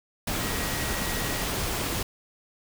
sine tone in noise, 1905 Hz, A#6, 37 cents sharp, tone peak -38 dBFS, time 0.4-1.44 s, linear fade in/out 5 ms, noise pink, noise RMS -29 dBFS, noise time 0.27-2.03 s, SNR -12 dB, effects none

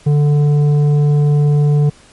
sine tone with tanh clipping, 146.83 Hz, D3, in tune, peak -10 dBFS, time 0.06-1.9 s, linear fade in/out 10 ms, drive 8 dB, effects pink hiss -45 dBFS RMS until 2.12 s + MP3 48 kbps

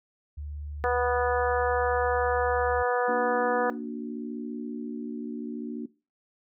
sine tone, 73.6 Hz, D2, 4 cents sharp, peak -34 dBFS, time 0.37-2.83 s, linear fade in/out 10 ms
harmonic tone, 245.7 Hz, B3, 9 cents flat, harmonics 2 / 3 / 4 / 5 / 6 / 7, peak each -26 / -28 / -33 / -33 / -34 / -33 dBFS, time 0.84-3.7 s, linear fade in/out 0 ms
sine chord, Bb augmented, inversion none, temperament equal with one note detuned, 233.1 / 293.7 / 368.1 Hz, Bb3 / D4 / F#4, 0 / 0 / -9 cents, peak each -34 / -36 / -40 dBFS, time 3.08-5.86 s, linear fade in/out 5 ms
effects noise-tail reverb RT60 0.3 s tail -19 dB re dry

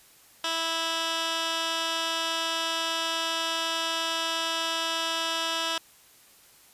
15% pulse tone with band-pass filter, 328.3 Hz, E4, 7 cents flat, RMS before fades -29 dBFS, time 0.44-5.78 s, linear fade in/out 2 ms, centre 3500 Hz, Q 1, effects white hiss -56 dBFS RMS until 6.73 s + resampled to 32000 Hz

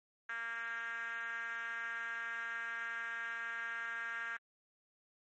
5% pulse tone with band-pass filter, 230.9 Hz, A#3, 16 cents flat, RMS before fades -41 dBFS, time 0.29-4.37 s, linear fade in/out 5 ms, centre 1600 Hz, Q 6.1, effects MP3 32 kbps

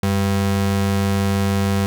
square ring-modulated tone, 146.83 Hz, D3, in tune, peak -14 dBFS, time 0.03-1.86 s, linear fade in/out 0 ms, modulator 53.2 Hz, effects none

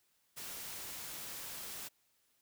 white noise, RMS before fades -45 dBFS, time 0.36-1.89 s, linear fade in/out 20 ms, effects white hiss -75 dBFS RMS until 2.41 s

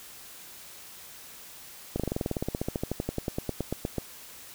slowing click train, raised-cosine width 2 ms, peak -15 dBFS, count 28, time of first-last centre 1.96-3.983 s, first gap 37 ms, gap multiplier 1.05, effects white hiss -47 dBFS RMS until 4.54 s

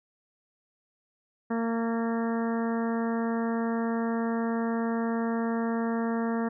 harmonic tone with a mistuned harmonic, 229.2 Hz, A#3, 29 cents flat, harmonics 1 / 2 / 3 / 4 / 5 / 6 / 7 / 8, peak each -27 / -33 / -37 / -39 / -41 / -43 / -44 / -45 dBFS, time 1.5-6.49 s, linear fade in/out 10 ms, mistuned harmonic 7, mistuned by +27 cents, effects none

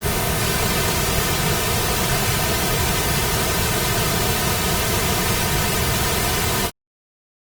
pink noise with comb filter, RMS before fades -20 dBFS, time 0.01-6.71 s, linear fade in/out 50 ms, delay 3.6 ms, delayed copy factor -0.75, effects Opus 24 kbps

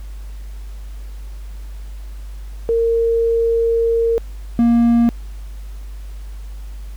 sine / triangle tone pair in turn, 460 / 234.8 Hz, A#4 / A#3, -23 / +13 cents, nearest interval octave, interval 1164 cents, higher first, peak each -13 / -8 dBFS, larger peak second, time 2.69-4.18 / 4.59-5.09 s, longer first, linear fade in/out 0 ms, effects added 50 Hz sine -28 dBFS peak until 6.96 s + pink hiss -49 dBFS RMS until 6.96 s

